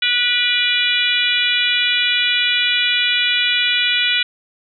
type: harmonic tone with a mistuned harmonic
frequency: 489.2 Hz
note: B4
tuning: 16 cents flat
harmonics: 3 / 4 / 5 / 6 / 7 / 8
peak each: -23 / -25 / -20 / -20 / -20 / -23 dBFS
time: 0.02-4.23 s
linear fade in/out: 5 ms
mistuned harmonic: 5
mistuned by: -27 cents
effects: none